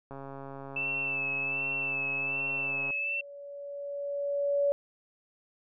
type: click train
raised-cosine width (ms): 1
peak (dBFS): -29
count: 384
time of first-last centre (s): 0.11-2.906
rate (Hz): 137
type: tone with vibrato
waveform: sine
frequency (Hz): 2642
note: E7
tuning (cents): +3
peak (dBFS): -29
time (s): 0.76-3.21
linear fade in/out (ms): 5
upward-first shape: sine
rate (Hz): 1.3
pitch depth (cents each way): 42
type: tone with exponential growth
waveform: sine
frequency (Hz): 568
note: C#5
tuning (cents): +42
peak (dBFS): -22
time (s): 2-4.72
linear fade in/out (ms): 0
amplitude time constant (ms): 590
effects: none